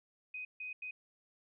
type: tone bursts at uneven times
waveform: sine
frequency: 2504 Hz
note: D#7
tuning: 10 cents sharp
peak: -40 dBFS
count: 3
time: 0.34-0.45 / 0.6-0.73 / 0.82-0.91 s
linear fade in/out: 5 ms
effects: none